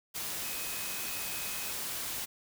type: tone in noise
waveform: sine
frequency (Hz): 2529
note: D#7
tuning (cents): +28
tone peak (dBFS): -45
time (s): 0.43-1.73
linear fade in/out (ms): 20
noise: white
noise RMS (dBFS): -37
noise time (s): 0.14-2.26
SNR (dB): -11
effects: none